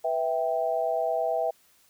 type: chord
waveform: sine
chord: E minor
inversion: second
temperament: equal with one note detuned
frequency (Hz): 493.9 / 655.1 / 784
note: B4 / E5 / G5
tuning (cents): 0 / -11 / 0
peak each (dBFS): -31 / -26 / -30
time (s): 0.04-1.51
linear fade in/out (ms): 10
effects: white hiss -62 dBFS RMS until 1.89 s